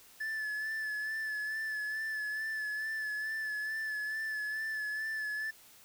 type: tone with vibrato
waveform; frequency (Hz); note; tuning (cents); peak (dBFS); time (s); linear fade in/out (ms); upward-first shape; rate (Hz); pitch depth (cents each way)
triangle; 1737; A6; -23; -32; 0.2-5.51; 10; sine; 2.3; 32
effects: white hiss -58 dBFS RMS until 5.84 s